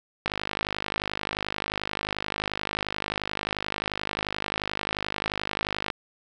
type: click train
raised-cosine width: 0.3 ms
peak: -11 dBFS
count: 291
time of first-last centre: 0.26-5.902 s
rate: 51.4 Hz
effects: none